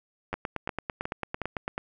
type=two click trains; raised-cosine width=0.5 ms; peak=-16 / -15 dBFS; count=5 / 13; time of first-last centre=0.33-1.779 / 0.34-1.679 s; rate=2.76 / 8.96 Hz; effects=none